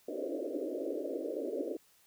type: band-pass noise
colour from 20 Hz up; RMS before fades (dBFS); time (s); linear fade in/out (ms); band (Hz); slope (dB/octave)
pink; -37; 0.08-1.77; 5; 270 to 620; 96
effects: white hiss -66 dBFS RMS until 2.06 s